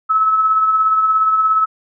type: tone with tremolo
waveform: sine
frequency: 1297 Hz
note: E6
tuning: 28 cents flat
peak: -9 dBFS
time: 0.09-1.66 s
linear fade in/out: 20 ms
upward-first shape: triangle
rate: 17 Hz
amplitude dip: 45%
effects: none